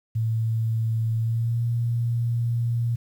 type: tone with pitch glide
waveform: sine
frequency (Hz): 112.6 to 117.72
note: A2 to A#2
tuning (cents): +40 to +17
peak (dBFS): -21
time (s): 0.15-2.96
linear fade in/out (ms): 10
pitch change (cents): +77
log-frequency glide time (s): 1.15-1.63
effects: 9-bit